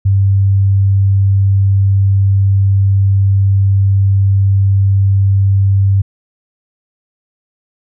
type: tone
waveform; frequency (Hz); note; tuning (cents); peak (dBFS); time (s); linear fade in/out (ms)
sine; 98; G2; 0; -7; 0.05-6.02; 10
effects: none